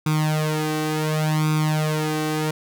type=tone with flanger; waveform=sawtooth; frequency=154.5 Hz; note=D#3; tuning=12 cents flat; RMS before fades=-22 dBFS; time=0.06-2.51 s; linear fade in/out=5 ms; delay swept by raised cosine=0.82 to 2.62 ms; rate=0.69 Hz; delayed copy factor=+0.85; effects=none